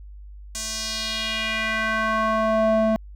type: tone with band-pass filter sweep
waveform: square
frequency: 220 Hz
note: A3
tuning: in tune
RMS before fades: -23 dBFS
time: 0.55-2.96 s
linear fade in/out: 0 ms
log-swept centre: 7200 to 490 Hz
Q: 2.1
effects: added 50 Hz sine -38 dBFS peak until 3.15 s